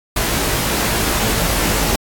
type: noise with comb filter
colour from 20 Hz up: pink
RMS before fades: -18 dBFS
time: 0.16-1.96 s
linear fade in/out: 5 ms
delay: 18 ms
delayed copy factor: +0.85
effects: AAC 64 kbps